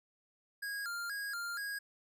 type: tone with vibrato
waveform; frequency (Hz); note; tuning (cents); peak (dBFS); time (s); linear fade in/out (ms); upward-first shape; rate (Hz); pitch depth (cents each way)
square; 1515; F#6; +40; -38; 0.62-1.79; 10; square; 2.1; 140
effects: none